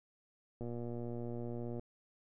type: click train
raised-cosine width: 2 ms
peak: -30 dBFS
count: 142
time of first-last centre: 0.61-1.795 s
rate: 119 Hz
effects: none